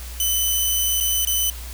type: tone with dropouts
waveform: 5% pulse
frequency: 3014 Hz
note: F#7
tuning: 31 cents sharp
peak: -10 dBFS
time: 0.2-1.5 s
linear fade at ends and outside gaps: 1 ms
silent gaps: 1.002-1.008 / 1.25-1.272 s
effects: added 60 Hz sine -32 dBFS peak until 1.73 s + white hiss -39 dBFS RMS until 1.73 s